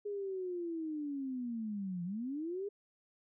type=linear two-way sweep; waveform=sine; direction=down then up; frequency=415.3 to 170.2 to 415.3 Hz; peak=-36 dBFS; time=0.05-2.69 s; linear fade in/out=10 ms; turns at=2.04 s; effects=none